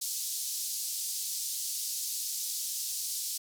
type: band-pass noise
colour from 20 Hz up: pink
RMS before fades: -35 dBFS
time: 0.01-3.38 s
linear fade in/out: 10 ms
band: 4700 to 15000 Hz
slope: 24 dB/octave
effects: none